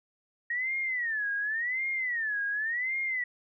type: tone with vibrato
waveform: sine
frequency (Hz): 1866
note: A#6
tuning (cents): +1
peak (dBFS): -28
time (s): 0.5-3.24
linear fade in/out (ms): 5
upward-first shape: sine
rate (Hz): 0.9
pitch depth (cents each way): 230
effects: none